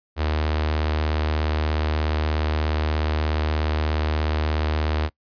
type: tone with notch filter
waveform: sawtooth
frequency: 76.8 Hz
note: D#2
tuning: 22 cents flat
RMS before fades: -23 dBFS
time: 0.16-5.1 s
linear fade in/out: 50 ms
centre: 170 Hz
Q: 1
effects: noise-tail reverb RT60 0.1 s tail -22 dB re dry + resampled to 11025 Hz